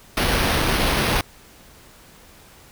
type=noise with sample-and-hold; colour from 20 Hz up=pink; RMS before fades=-20 dBFS; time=0.17-1.21 s; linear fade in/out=2 ms; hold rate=7350 Hz; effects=pink hiss -48 dBFS RMS until 2.71 s